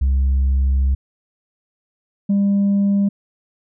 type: tone pair in turn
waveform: sine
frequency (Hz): 66.9 / 200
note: C2 / G3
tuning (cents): +39 / +35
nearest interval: octave + perfect fifth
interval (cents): 1896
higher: second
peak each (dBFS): -11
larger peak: neither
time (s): 0.01-0.95 / 2.29-3.09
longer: first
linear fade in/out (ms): 10
effects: tanh soft clip ceiling -12 dBFS